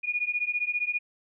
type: beating tone pair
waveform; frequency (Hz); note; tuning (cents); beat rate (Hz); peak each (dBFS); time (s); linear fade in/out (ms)
sine; 2439 / 2454; D#7 / D#7; -35 / -25; 15; -29; 0.03-0.99; 20
effects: none